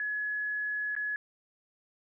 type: tone with dropouts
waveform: sine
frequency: 1694 Hz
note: G#6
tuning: 34 cents sharp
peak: -30 dBFS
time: 0-1.16 s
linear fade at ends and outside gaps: 1 ms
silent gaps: 0.952-0.964 s
effects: none